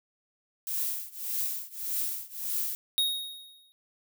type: noise with tremolo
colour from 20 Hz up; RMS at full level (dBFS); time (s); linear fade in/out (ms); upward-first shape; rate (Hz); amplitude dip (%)
violet; -29; 0.67-2.75; 0; triangle; 1.7; 95
type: tone with exponential decay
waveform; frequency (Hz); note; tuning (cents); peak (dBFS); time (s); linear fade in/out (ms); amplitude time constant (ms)
square; 3752; A#7; +11; -22; 2.98-3.72; 0; 160
effects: none